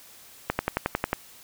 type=click train; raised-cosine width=0.5 ms; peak=-8 dBFS; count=8; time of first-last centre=0.5-1.131 s; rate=11.1 Hz; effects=white hiss -50 dBFS RMS until 1.43 s